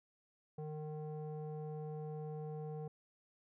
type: tone with low-pass filter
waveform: square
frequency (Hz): 153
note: D#3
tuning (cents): -29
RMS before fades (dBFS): -44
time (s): 0.58-2.88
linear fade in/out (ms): 5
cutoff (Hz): 610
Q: 5.2
effects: none